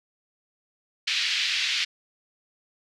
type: band-pass noise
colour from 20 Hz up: pink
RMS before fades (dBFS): -26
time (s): 1.07-1.85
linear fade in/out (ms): 10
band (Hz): 2200 to 4700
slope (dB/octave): 24
effects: none